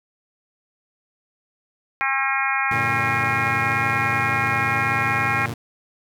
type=harmonic tone; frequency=270.1 Hz; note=C#4; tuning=45 cents flat; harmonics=3 / 4 / 5 / 6 / 7 / 8 / 9; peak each=-27 / -27 / -27 / -27 / -27 / -27 / -27 dBFS; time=2.01-5.46 s; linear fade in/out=0 ms
type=chord; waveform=sawtooth; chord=G minor; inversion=none; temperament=equal with one note detuned; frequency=95.71 / 116.54 / 146.83 Hz; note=G2 / Bb2 / D3; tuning=-41 / 0 / 0 cents; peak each=-30 / -24 / -29 dBFS; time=2.71-5.54 s; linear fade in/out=5 ms
effects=none